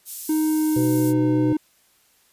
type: high-pass noise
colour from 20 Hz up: white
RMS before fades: -32 dBFS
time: 0.05-1.14 s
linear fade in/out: 50 ms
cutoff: 7400 Hz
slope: 12 dB/octave
type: tone with pitch glide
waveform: triangle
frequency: 311.1 to 306.6 Hz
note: D#4 to D#4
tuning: 0 to -25 cents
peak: -16 dBFS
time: 0.29-1.57 s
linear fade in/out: 5 ms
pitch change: -25 cents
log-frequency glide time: 0.49-1.3 s
type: harmonic tone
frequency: 125.1 Hz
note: B2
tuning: 23 cents sharp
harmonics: 1 / 3 / 4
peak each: -23 / -28 / -29 dBFS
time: 0.76-1.53 s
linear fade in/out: 5 ms
effects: white hiss -60 dBFS RMS until 2.32 s + resampled to 32000 Hz